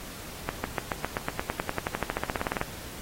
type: accelerating click train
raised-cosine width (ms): 0.5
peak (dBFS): -12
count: 25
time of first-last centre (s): 0.49-2.614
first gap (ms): 150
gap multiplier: 0.95
effects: pink hiss -42 dBFS RMS until 3.01 s + AAC 48 kbps